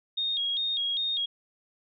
sine tone with vibrato, 3486 Hz, A7, 17 cents flat, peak -26 dBFS, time 0.17-1.26 s, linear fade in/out 10 ms, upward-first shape square, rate 2.5 Hz, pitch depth 100 cents each way, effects none

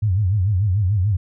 sine tone with vibrato, 98.2 Hz, G2, 4 cents sharp, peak -15 dBFS, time 0.02-1.17 s, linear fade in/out 10 ms, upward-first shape sine, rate 6.8 Hz, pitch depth 180 cents each way, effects none

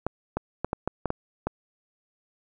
clicks, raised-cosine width 1 ms, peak -12 dBFS, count 8, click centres 0.066 / 0.37 / 0.646 / 0.731 / 0.876 / 1.057 / 1.104 / 1.47 s, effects none

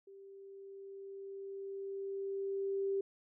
sine tone with level ramp, 392.3 Hz, G4, 1 cent sharp, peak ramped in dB -52 to -31 dBFS, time 0.07-3.01 s, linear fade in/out 5 ms, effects none

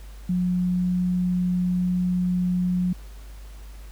sine tone, 180.1 Hz, F#3, 46 cents flat, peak -20 dBFS, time 0.29-2.93 s, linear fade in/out 5 ms, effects added 50 Hz sine -38 dBFS peak until 3.91 s + pink hiss -52 dBFS RMS until 3.91 s

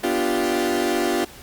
30% pulse chord, G dominant seventh, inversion first, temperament equal, 246.9 / 293.7 / 349.2 / 392 Hz, B3 / D4 / F4 / G4, 0 / 0 / 0 / 0 cents, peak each -25 / -24 / -20 / -24 dBFS, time 0.03-1.25 s, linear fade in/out 10 ms, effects pink hiss -43 dBFS RMS until 1.42 s + Opus 48 kbps

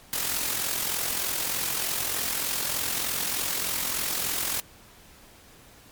white noise with amplitude modulation, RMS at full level -26 dBFS, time 0.13-4.6 s, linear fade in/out 0 ms, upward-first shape sine, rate 43.3 Hz, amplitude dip 50%, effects pink hiss -52 dBFS RMS until 5.91 s + MP3 96 kbps

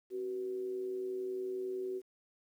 sine tone with amplitude modulation, 376.2 Hz, F#4, 29 cents sharp, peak -33 dBFS, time 0.1-2.02 s, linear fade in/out 50 ms, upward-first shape sine, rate 111 Hz, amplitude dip 45%, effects 11-bit

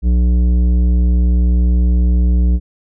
sine tone with tanh clipping, 60.4 Hz, B1, 38 cents flat, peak -11 dBFS, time 0.02-2.6 s, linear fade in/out 50 ms, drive 11 dB, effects none

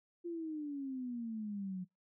sine exponential sweep, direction down, 349.2 to 180 Hz, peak -38 dBFS, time 0.24-1.85 s, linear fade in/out 20 ms, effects noise-tail reverb RT60 0.2 s tail -26 dB re dry

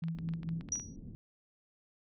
sine tone with tremolo, 164.81 Hz, E3, in tune, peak -32 dBFS, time 0.02-0.62 s, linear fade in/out 5 ms, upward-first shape sine, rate 4.5 Hz, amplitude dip 65%
clicks, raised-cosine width 0.3 ms, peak -35 dBFS, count 11, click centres 0.038 / 0.084 / 0.187 / 0.289 / 0.337 / 0.432 / 0.49 / 0.61 / 0.688 / 0.757 / 0.798 s
white low-pass noise, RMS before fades -48 dBFS, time 0.15-1.15 s, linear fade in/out 0 ms, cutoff 250 Hz, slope 24 dB/octave
sine tone with exponential decay, 5800 Hz, F#8, 35 cents flat, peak -28 dBFS, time 0.72-0.96 s, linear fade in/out 2 ms, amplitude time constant 52 ms
effects none

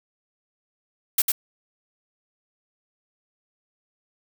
blue noise with echo, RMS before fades -19 dBFS, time 1.18-1.22 s, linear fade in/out 5 ms, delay 100 ms, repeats 1, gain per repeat -3 dB, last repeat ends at 1.32 s, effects none

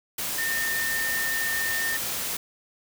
sine tone in noise, 1816 Hz, A#6, 46 cents flat, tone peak -26 dBFS, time 0.38-1.97 s, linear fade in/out 5 ms, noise white, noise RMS -30 dBFS, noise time 0.18-2.37 s, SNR +1 dB, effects none

